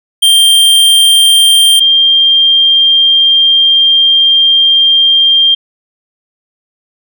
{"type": "tone pair in turn", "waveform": ["square", "sine"], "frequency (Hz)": [3174, 3191], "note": ["G7", "G7"], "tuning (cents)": [21, 30], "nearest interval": "unison", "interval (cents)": 9, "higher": "second", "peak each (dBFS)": -4, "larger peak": "neither", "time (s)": [[0.22, 1.8], [1.8, 5.55]], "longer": "second", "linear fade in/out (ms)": 10, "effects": []}